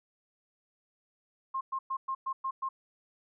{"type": "tone bursts", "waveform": "sine", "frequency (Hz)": 1065, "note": "C6", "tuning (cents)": 30, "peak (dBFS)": -30, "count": 7, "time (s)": [1.54, 2.69], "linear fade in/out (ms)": 10, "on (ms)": 70, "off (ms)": 110, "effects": []}